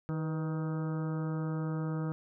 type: harmonic tone with a mistuned harmonic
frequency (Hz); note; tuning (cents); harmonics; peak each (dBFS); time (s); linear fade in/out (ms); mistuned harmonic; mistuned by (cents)
157.4; D#3; +20; 1 / 2 / 3 / 4 / 5 / 6 / 7 / 8 / 9 / 10; -32 / -39 / -43 / -50 / -53 / -51 / -56 / -48 / -55 / -57; 0.09-2.12; 0; 3; +53
effects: none

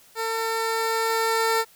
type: tone with level ramp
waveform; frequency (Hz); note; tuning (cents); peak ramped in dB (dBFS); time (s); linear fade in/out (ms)
15% pulse; 450.7; A4; +42; -19 to -13; 0.15-1.65; 50
effects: white hiss -54 dBFS RMS until 1.75 s

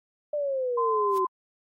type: exponential sweep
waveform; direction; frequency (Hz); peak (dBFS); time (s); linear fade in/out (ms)
sine; down; 601 to 370; -25; 0.33-1.25; 5
type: tone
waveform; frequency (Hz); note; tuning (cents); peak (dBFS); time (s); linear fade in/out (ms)
sine; 1031; C6; -26; -24; 0.77-1.27; 10
type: noise with exponential growth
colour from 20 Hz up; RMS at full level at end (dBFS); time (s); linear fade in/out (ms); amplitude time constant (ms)
white; -41; 1.07-1.18; 1; 23
effects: AAC 48 kbps

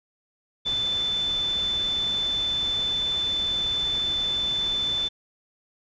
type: tone in noise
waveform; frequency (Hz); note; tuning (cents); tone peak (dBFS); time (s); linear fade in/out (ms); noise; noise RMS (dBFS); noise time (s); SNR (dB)
sine; 3520; A7; 0; -23; 0.65-5.09; 20; pink; -38; 0.65-5.09; +12
effects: resampled to 16000 Hz

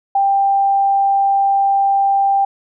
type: tone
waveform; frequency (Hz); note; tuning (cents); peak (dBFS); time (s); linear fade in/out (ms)
sine; 790; G5; +13; -11; 0.15-2.45; 5
effects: none

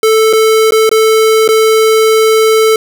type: tone with dropouts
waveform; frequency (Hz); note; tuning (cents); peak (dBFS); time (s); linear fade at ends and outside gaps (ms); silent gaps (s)
square; 440; A4; 0; -6; 0.03-2.76; 2; 0.329-0.333 / 0.708-0.721 / 0.893-0.914 / 1.478-1.488
effects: none

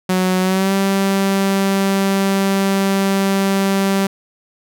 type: tone with pitch glide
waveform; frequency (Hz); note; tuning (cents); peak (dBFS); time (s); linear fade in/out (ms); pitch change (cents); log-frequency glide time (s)
sawtooth; 185 to 195.21; F#3 to G3; 0 to -7; -10; 0.09-4.07; 5; +93; 0.41-0.73
effects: none

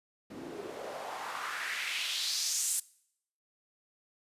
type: noise with band-pass filter sweep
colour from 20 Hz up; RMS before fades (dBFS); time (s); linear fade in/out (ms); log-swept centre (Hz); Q
white; -36; 0.3-2.8; 5; 240 to 9000; 2.5
effects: noise-tail reverb RT60 0.7 s tail -22 dB re dry + resampled to 32000 Hz

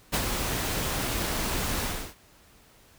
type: noise with ADSR envelope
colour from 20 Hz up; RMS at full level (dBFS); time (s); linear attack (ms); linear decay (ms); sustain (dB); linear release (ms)
pink; -24; 0.12-2.15; 25; 60; -5; 320
effects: pink hiss -57 dBFS RMS until 2.98 s

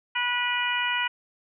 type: harmonic tone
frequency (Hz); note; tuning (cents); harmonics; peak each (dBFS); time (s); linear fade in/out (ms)
488; B4; -21; 2 / 3 / 4 / 5 / 6; -30 / -30 / -30 / -30 / -30; 0.15-1.08; 10
effects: none

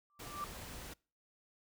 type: tone with exponential growth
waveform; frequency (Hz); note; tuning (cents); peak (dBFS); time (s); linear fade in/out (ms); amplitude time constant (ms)
sine; 1174.7; D6; 0; -35; 0.1-0.44; 0; 72
type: noise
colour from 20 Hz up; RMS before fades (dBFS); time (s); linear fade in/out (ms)
pink; -48; 0.19-0.94; 10
effects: noise-tail reverb RT60 0.4 s tail -26 dB re dry

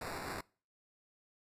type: noise with sample-and-hold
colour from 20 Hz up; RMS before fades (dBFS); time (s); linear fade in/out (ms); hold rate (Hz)
white; -42; 0.01-0.41; 5; 3150
effects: noise-tail reverb RT60 0.4 s tail -24 dB re dry + resampled to 32000 Hz

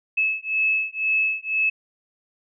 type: beating tone pair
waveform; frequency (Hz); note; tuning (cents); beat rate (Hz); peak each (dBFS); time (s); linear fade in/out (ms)
sine; 2596 / 2598; E7 / E7; -27 / -26; 2; -23 / -23; 0.17-1.7; 10
effects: none

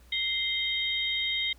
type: tone cluster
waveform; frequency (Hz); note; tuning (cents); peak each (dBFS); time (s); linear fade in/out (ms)
sine; 2091 / 3160 / 3724; C7 / G7 / A#7; -2 / +13 / -2; -31; 0.12-1.53; 5
effects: added 60 Hz sine -53 dBFS peak until 1.58 s + pink hiss -61 dBFS RMS until 1.58 s

